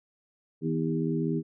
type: harmonic tone with a mistuned harmonic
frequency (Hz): 80.4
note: E2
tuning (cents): -43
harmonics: 2 / 3 / 4 / 5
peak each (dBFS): -29 / -31 / -32 / -33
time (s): 0.61-1.43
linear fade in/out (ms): 50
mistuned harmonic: 3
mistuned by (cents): +32
effects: none